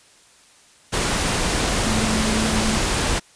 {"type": "tone in noise", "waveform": "sine", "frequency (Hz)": 218.9, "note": "A3", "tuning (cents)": -9, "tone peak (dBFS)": -22, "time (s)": [1.85, 2.79], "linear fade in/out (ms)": 20, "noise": "pink", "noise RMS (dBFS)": -21, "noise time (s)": [0.92, 3.2], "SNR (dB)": -4, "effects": ["white hiss -52 dBFS RMS until 3.35 s", "resampled to 22050 Hz"]}